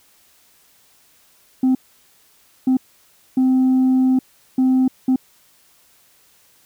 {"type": "tone bursts at uneven times", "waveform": "sine", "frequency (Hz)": 259, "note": "C4", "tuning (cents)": -17, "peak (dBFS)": -10, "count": 5, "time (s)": [[1.63, 1.75], [2.67, 2.77], [3.37, 4.19], [4.58, 4.88], [5.08, 5.16]], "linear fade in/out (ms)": 5, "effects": ["tanh soft clip ceiling -11 dBFS", "white hiss -55 dBFS RMS until 6.65 s"]}